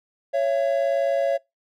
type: tone pair together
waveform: triangle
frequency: 554.4 / 673 Hz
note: C#5 / E5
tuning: 0 / +36 cents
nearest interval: minor third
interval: 336 cents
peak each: -19 / -22 dBFS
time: 0.33-1.38 s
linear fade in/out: 20 ms
effects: noise-tail reverb RT60 0.2 s tail -24 dB re dry